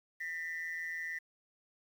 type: tone pair together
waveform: sine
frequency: 1809.1 / 1975.5 Hz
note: A6 / B6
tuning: +48 / 0 cents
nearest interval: major second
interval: 152 cents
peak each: -39 / -38 dBFS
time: 0.2-1.19 s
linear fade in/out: 10 ms
effects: tanh soft clip ceiling -32 dBFS + 10-bit